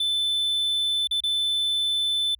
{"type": "tone with dropouts", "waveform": "triangle", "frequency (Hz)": 3520, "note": "A7", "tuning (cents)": 0, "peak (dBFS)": -20, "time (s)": [0, 2.35], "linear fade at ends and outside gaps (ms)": 5, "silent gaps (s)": [[1.073, 1.11], [1.205, 1.236]], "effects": ["added 60 Hz sine -54 dBFS peak until 2.39 s"]}